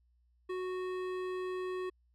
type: tone with hard clipping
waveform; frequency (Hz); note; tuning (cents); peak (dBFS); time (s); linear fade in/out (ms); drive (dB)
triangle; 368.6; F#4; -7; -37; 0.49-1.9; 10; 18
effects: added 60 Hz sine -67 dBFS peak until 2.14 s